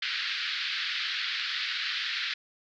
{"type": "band-pass noise", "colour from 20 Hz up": "white", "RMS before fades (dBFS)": -32, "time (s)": [0.02, 2.34], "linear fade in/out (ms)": 5, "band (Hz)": [1400, 4500], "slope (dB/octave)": 48, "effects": []}